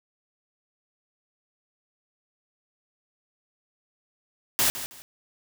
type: noise with echo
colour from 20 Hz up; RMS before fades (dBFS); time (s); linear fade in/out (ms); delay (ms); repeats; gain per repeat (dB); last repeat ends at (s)
white; -22; 4.59-4.7; 0; 160; 2; -12; 5.02
effects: none

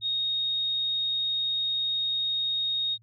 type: tone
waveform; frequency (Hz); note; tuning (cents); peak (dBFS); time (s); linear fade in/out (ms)
sine; 3729; A#7; 0; -25; 0.01-2.98; 50
effects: added 113 Hz sine -57 dBFS peak until 3.02 s

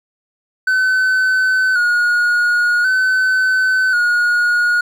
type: tone with vibrato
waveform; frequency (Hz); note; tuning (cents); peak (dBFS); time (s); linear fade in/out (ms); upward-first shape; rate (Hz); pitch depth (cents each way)
triangle; 1480; F#6; 0; -10; 0.67-4.81; 5; square; 0.46; 44
effects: none

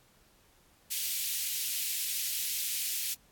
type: high-pass noise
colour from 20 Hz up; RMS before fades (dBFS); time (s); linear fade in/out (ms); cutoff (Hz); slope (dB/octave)
white; -33; 0.9-3.15; 20; 2400; 24
effects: pink hiss -64 dBFS RMS until 3.31 s + AAC 64 kbps

